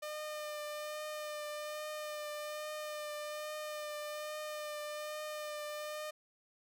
sawtooth tone with vibrato, 603 Hz, D5, 46 cents sharp, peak -36 dBFS, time 0.02-6.11 s, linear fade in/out 10 ms, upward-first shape triangle, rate 1.2 Hz, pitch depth 20 cents each way, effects none

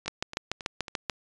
two click trains, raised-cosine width 0.2 ms, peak -11 / -21 dBFS, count 8 / 4, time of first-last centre 0.08-1.097 / 0.06-0.882 s, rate 6.88 / 3.65 Hz, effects resampled to 22050 Hz

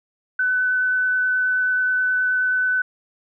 sine tone with vibrato, 1505 Hz, F#6, 29 cents sharp, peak -17 dBFS, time 0.39-2.82 s, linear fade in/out 5 ms, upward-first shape sine, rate 9.4 Hz, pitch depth 8 cents each way, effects none

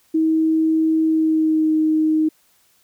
sine tone with pitch glide, 318.8 to 312.6 Hz, D#4 to D#4, +42 to +8 cents, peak -14 dBFS, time 0.14-2.29 s, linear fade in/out 10 ms, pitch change -34 cents, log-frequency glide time 1.04-1.72 s, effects white hiss -59 dBFS RMS until 2.83 s

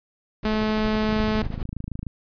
brown noise with tremolo, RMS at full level -29 dBFS, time 0.43-1.63 s, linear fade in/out 2 ms, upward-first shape sine, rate 12 Hz, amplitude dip 70%
sawtooth tone, 215.8 Hz, A3, 33 cents flat, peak -17 dBFS, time 0.45-1.42 s, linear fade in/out 0 ms
click train, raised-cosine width 5 ms, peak -19 dBFS, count 27, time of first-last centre 1.09-2.067 s, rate 26.6 Hz
effects resampled to 11025 Hz

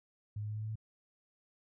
sine tone with pitch steps, 104.7 / 105.67 / 106.65 / 107.64 / 108.64 / 109.65 Hz, G#2 / G#2 / G#2 / A2 / A2 / A2, +15 / +30 / +46 / -38 / -22 / -6 cents, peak -36 dBFS, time 0.36-0.756 s, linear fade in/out 5 ms, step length 66 ms, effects none

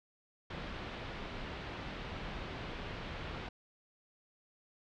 pink low-pass noise, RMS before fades -43 dBFS, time 0.5-3.49 s, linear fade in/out 5 ms, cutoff 3700 Hz, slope 24 dB/octave, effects none

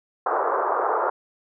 white band-pass noise, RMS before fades -23 dBFS, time 0.26-1.1 s, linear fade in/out 5 ms, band 380 to 1300 Hz, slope 48 dB/octave, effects none

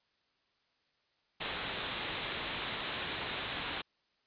white low-pass noise, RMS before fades -39 dBFS, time 1.4-3.82 s, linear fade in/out 10 ms, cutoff 3900 Hz, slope 96 dB/octave, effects white hiss -75 dBFS RMS until 4.26 s + resampled to 11025 Hz

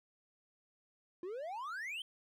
triangle exponential sweep, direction up, 339.8 to 3185 Hz, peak -38 dBFS, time 1.23-2.02 s, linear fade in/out 2 ms, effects none

